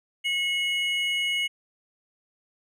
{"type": "tone pair together", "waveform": "triangle", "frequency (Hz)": [2182, 2913], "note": ["C#7", "F#7"], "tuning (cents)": [-28, -28], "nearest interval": "perfect fourth", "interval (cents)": 500, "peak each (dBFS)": -25, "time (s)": [0.24, 1.48], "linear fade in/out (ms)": 20, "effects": []}